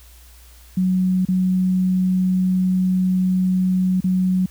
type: tone with dropouts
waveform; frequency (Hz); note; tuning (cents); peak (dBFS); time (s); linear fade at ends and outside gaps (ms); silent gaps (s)
sine; 185; F#3; 0; -15; 0.77-4.46; 5; 1.252-1.285 / 4.005-4.041
effects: added 60 Hz sine -44 dBFS peak until 4.5 s + white hiss -50 dBFS RMS until 4.5 s